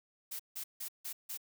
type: noise bursts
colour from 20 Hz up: blue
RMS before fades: -41 dBFS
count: 5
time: 0.31-1.375 s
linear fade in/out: 10 ms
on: 85 ms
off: 160 ms
effects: none